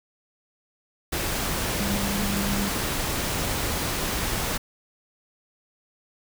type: tone in noise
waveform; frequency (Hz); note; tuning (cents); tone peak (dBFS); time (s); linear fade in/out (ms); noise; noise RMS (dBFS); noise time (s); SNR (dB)
sine; 200; G3; +35; -27; 1.8-2.69; 10; pink; -27; 1.12-4.58; -3
effects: none